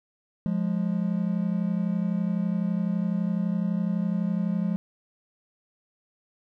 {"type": "tone pair together", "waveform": "triangle", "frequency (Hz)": [175.77, 207.7], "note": ["F3", "G#3"], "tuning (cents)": [11, 0], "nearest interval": "minor third", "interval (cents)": 289, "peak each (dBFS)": [-24, -25], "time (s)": [0.46, 4.76], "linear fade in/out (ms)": 0, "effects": []}